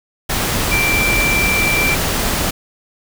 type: tone in noise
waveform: sine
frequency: 2349 Hz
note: D7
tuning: in tune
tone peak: -15 dBFS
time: 0.71-1.95 s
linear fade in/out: 10 ms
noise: pink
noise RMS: -18 dBFS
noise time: 0.29-2.51 s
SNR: 0 dB
effects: none